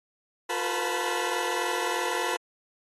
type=tone cluster; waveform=20% pulse; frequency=355.3 / 460.7 / 504 / 869 / 984 Hz; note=F4 / A#4 / B4 / A5 / B5; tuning=+30 / -20 / +35 / -22 / -7 cents; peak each=-29 dBFS; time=0.49-2.37 s; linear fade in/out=10 ms; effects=AAC 32 kbps